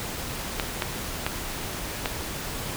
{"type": "clicks", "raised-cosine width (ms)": 0.3, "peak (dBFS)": -8, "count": 4, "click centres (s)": [0.598, 0.822, 1.265, 2.058], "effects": ["pink hiss -33 dBFS RMS until 2.76 s"]}